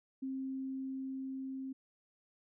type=tone with level ramp; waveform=sine; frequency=265.5 Hz; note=C4; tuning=25 cents sharp; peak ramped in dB=-36 to -39 dBFS; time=0.22-1.73 s; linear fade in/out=10 ms; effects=none